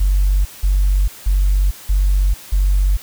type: tone bursts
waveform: sine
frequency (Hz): 47.68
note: G1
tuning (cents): -47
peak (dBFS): -10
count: 5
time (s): 0-2.97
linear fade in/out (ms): 10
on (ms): 450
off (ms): 180
effects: tanh soft clip ceiling -7 dBFS + white hiss -38 dBFS RMS until 3.02 s